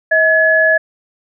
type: tone pair together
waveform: sine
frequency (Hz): 638.3 / 1700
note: D#5 / G#6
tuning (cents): +44 / +40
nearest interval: octave + perfect fourth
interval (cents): 1696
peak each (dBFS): -13 / -10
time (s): 0.11-0.78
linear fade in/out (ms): 10
effects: none